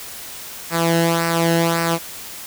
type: tone with flanger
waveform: sawtooth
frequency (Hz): 167.1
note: E3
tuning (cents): +24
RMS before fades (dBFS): -18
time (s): 0.7-1.99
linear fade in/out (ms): 50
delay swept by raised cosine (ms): 0.29 to 0.87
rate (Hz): 1.8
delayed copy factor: -0.7
effects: white hiss -34 dBFS RMS until 2.46 s